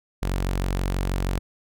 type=tone; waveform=sawtooth; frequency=46.25 Hz; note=F#1; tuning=in tune; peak=-19 dBFS; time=0.22-1.39 s; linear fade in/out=10 ms; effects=none